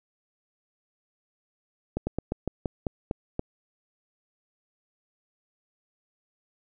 slowing click train, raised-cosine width 2 ms, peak -14 dBFS, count 9, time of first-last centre 1.97-3.394 s, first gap 100 ms, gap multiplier 1.16, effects none

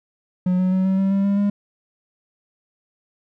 triangle tone with pitch steps, 181.8 / 184.66 / 187.56 / 190.51 / 193.5 / 196.54 / 199.63 / 202.8 Hz, F#3 / F#3 / F#3 / G3 / G3 / G3 / G3 / G#3, -30 / -3 / +24 / -49 / -22 / +5 / +32 / -41 cents, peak -14 dBFS, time 0.46-1.5 s, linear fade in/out 5 ms, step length 130 ms, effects none

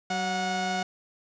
sawtooth tone pair together, 188.83 / 730 Hz, F#3 / F#5, +36 / -24 cents, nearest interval octave + major seventh, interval 2340 cents, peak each -28 / -24 dBFS, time 0.1-0.83 s, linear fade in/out 5 ms, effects resampled to 16000 Hz + 10-bit

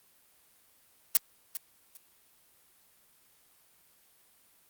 blue noise with echo, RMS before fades -21 dBFS, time 1.15-1.17 s, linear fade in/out 0 ms, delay 400 ms, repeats 2, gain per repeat -14 dB, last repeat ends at 1.97 s, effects white hiss -64 dBFS RMS until 4.69 s + Opus 32 kbps

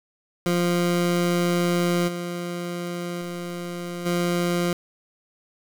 20% pulse tone with level steps, 174.61 Hz, F3, in tune, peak -15 / -23 / -25 / -16 dBFS, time 0.46-4.73 s, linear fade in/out 2 ms, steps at 2.07 / 3.2 / 4.05 s, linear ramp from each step 20 ms, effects 7-bit

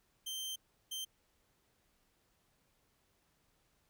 sawtooth tone bursts at uneven times, 3129 Hz, G7, 4 cents flat, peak -36 dBFS, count 2, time 0.26-0.56 / 0.91-1.05 s, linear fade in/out 10 ms, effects pink hiss -75 dBFS RMS until 3.89 s

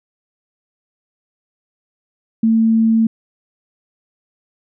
sine tone, 224.4 Hz, A3, 34 cents sharp, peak -10 dBFS, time 2.43-3.07 s, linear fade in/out 5 ms, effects none

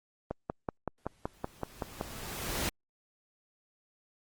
click train, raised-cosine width 1 ms, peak -18 dBFS, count 10, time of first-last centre 0.31-2.011 s, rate 5.29 Hz
pink noise with exponential growth, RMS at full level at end -31 dBFS, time 0.98-2.69 s, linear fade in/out 0 ms, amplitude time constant 370 ms
effects Opus 32 kbps

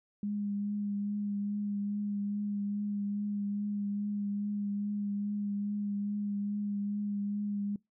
sine tone with vibrato, 204.3 Hz, G#3, 28 cents flat, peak -31 dBFS, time 0.23-7.76 s, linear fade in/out 2 ms, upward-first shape triangle, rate 2.4 Hz, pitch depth 22 cents each way, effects noise-tail reverb RT60 0.2 s tail -24 dB re dry

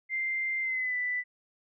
sine tone with pitch glide, 2091 to 1985.1 Hz, C7 to B6, -2 to +8 cents, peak -28 dBFS, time 0.09-1.24 s, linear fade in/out 50 ms, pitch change -90 cents, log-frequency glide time 0.61-0.96 s, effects none

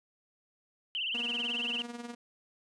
sine tone with vibrato, 2888 Hz, F#7, 43 cents flat, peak -31 dBFS, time 0.95-1.82 s, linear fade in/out 0 ms, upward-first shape triangle, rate 18 Hz, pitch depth 170 cents each way
sawtooth tone with tremolo, 238.4 Hz, A#3, 39 cents sharp, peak -33 dBFS, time 1.14-2.15 s, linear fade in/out 10 ms, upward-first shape triangle, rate 20 Hz, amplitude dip 75%
effects resampled to 22050 Hz

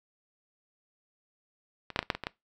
clicks, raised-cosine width 0.3 ms, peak -23 / -12 / -8 / -22 / -9 / -18 / -19 / -15 dBFS, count 8, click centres 1.903 / 1.961 / 1.991 / 2.028 / 2.102 / 2.15 / 2.237 / 2.269 s, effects noise-tail reverb RT60 0.2 s tail -21 dB re dry

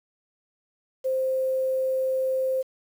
sine tone with quantisation, 523.3 Hz, C5, in tune, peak -22 dBFS, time 1.04-2.63 s, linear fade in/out 20 ms, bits 8, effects none

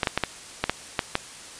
clicks, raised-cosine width 0.3 ms, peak -5 dBFS, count 8, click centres 0.032 / 0.072 / 0.176 / 0.237 / 0.64 / 0.696 / 0.992 / 1.154 s, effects white hiss -42 dBFS RMS until 1.59 s + resampled to 22050 Hz

